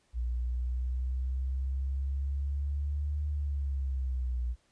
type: exponential two-way sweep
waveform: sine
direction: up then down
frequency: 59.4 to 74.1 to 59.4 Hz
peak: -29 dBFS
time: 0.13-4.56 s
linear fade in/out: 50 ms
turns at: 3.27 s
effects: pink hiss -70 dBFS RMS until 4.71 s + resampled to 22050 Hz